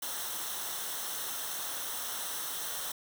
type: noise with comb filter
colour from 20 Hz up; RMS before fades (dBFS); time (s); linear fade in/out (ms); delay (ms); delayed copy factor
white; -37; 0.02-2.92; 5; 0.42; -0.65
effects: none